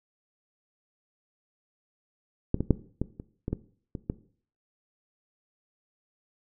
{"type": "clicks", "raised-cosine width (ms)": 3, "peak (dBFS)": [-10, -14, -6, -14, -25, -18, -15, -21, -15], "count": 9, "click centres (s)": [2.544, 2.606, 2.707, 3.016, 3.199, 3.481, 3.53, 3.952, 4.099], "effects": ["noise-tail reverb RT60 0.5 s tail -17 dB re dry"]}